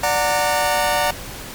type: chord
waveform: sawtooth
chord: D augmented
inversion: none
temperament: just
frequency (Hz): 587.3 / 734.2 / 917.7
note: D5 / F#5 / A#5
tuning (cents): 0 / -14 / -27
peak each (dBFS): -17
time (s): 0.03-1.11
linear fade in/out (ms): 5
effects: pink hiss -33 dBFS RMS until 1.54 s + MP3 96 kbps